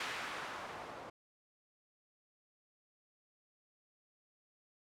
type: noise with low-pass filter sweep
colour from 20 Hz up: blue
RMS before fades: -44 dBFS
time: 0-1.1 s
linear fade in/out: 5 ms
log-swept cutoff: 2000 to 680 Hz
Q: 1
effects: none